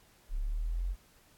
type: linear sweep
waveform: sine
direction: up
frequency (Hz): 32.88 to 46.25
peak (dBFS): -30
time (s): 0.29-0.96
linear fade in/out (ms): 50
effects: pink hiss -63 dBFS RMS until 1.37 s + AAC 64 kbps